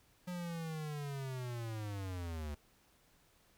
square linear sweep, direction down, 180.7 to 71.6 Hz, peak -40 dBFS, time 0.27-2.55 s, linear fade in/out 10 ms, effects pink hiss -69 dBFS RMS until 3.57 s

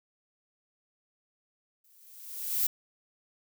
violet noise with exponential growth, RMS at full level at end -25 dBFS, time 1.84-2.67 s, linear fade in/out 5 ms, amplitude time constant 180 ms, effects none

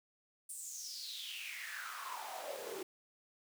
pink noise with high-pass filter sweep, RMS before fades -45 dBFS, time 0.49-2.83 s, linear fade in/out 5 ms, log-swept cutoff 9200 to 370 Hz, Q 6.6, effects none

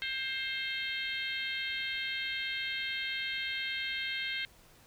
harmonic tone, 529 Hz, C5, 19 cents sharp, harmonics 3 / 4 / 5 / 6 / 7 / 8, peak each -40 / -37 / -43 / -39 / -43 / -45 dBFS, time 0.02-4.45 s, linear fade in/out 0 ms, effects pink hiss -60 dBFS RMS until 4.86 s

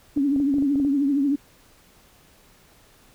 sine tone with vibrato, 280.5 Hz, C#4, 21 cents sharp, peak -18 dBFS, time 0.16-1.36 s, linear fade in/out 10 ms, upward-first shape triangle, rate 13 Hz, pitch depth 95 cents each way
clicks, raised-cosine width 2 ms, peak -23 dBFS, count 9, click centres 0.175 / 0.362 / 0.401 / 0.541 / 0.584 / 0.624 / 0.757 / 0.8 / 0.849 s
effects pink hiss -55 dBFS RMS until 3.14 s

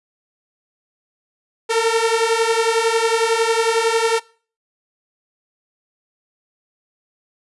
sawtooth beating tone pair, 448.8 / 459.8 Hz, A4 / A#4, +34 / -24 cents, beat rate 11 Hz, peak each -14 dBFS, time 1.69-4.2 s, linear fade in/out 20 ms, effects noise-tail reverb RT60 0.4 s tail -21 dB re dry + resampled to 24000 Hz

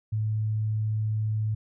sine tone, 108.2 Hz, A2, 29 cents flat, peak -24 dBFS, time 0.12-1.55 s, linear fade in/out 10 ms, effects none

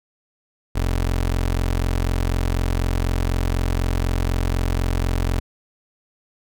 25% pulse tone, 44.04 Hz, F1, 15 cents sharp, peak -15 dBFS, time 0.75-5.4 s, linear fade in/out 10 ms, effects none

